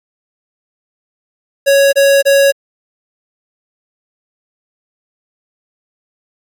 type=tone bursts; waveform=square; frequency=555 Hz; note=C#5; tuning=2 cents sharp; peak=-7 dBFS; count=3; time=1.66-2.522 s; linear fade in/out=20 ms; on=270 ms; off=26 ms; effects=AAC 64 kbps